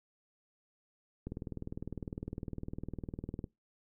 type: click train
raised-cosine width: 3 ms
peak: -26 dBFS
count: 44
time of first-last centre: 1.27-3.442 s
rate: 19.8 Hz
effects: noise-tail reverb RT60 0.2 s tail -22 dB re dry